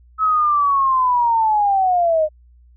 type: linear sweep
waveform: sine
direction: down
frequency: 1296 to 606 Hz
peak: -13 dBFS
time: 0.18-2.29 s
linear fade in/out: 50 ms
effects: added 60 Hz sine -46 dBFS peak until 2.76 s